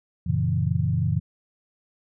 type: chord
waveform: sine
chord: F# dominant seventh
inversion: none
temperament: equal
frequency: 92.5 / 116.54 / 138.59 / 164.81 Hz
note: F#2 / A#2 / C#3 / E3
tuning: 0 / 0 / 0 / 0 cents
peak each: -26 dBFS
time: 0.26-1.2 s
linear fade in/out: 10 ms
effects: none